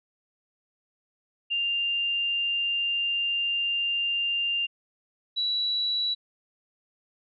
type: tone pair in turn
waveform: sine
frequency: 2794 / 3925 Hz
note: F7 / B7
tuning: 0 / -11 cents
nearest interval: tritone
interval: 589 cents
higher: second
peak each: -24 dBFS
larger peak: neither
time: 1.5-4.67 / 5.36-6.15 s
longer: first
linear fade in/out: 20 ms
effects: none